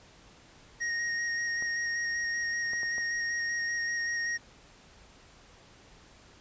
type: tone with vibrato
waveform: square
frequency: 1870 Hz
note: A#6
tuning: 5 cents sharp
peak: -30 dBFS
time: 0.8-4.38 s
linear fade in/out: 20 ms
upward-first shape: square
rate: 5.2 Hz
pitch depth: 10 cents each way
type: clicks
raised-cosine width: 1 ms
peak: -31 dBFS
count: 4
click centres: 1.624 / 2.734 / 2.832 / 2.982 s
effects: pink hiss -56 dBFS RMS until 6.4 s + resampled to 16000 Hz